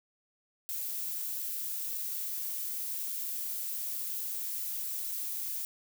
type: noise with dropouts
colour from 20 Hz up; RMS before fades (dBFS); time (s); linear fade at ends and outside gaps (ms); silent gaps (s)
violet; -36; 0.69-5.65; 0; 1.978-1.981
effects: none